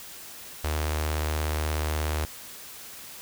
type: tone with notch filter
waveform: sawtooth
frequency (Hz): 76.7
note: D#2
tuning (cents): -24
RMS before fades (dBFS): -28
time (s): 0.64-2.25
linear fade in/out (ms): 0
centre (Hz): 180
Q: 0.52
effects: white hiss -43 dBFS RMS until 3.21 s